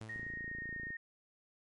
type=tone with exponential decay; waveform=sawtooth; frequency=110 Hz; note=A2; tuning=in tune; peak=-40 dBFS; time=0.01-0.61 s; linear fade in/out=0 ms; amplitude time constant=130 ms
type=tone with pitch glide; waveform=sine; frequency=1864.7 to 1848.6 Hz; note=A#6 to A#6; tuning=0 to -15 cents; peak=-40 dBFS; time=0.09-0.97 s; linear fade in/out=5 ms; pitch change=-15 cents; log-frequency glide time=0.36-0.73 s
type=click train; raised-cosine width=3 ms; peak=-36 dBFS; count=22; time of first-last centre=0.16-0.905 s; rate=28.2 Hz
effects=MP3 48 kbps